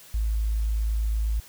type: tone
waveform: sine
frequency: 54.2 Hz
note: A1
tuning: 25 cents flat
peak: -22 dBFS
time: 0.14-1.4 s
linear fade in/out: 5 ms
effects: white hiss -49 dBFS RMS until 1.48 s